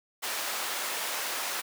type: high-pass noise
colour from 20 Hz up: pink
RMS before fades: -33 dBFS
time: 0.22-1.62 s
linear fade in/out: 20 ms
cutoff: 740 Hz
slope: 12 dB/octave
effects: none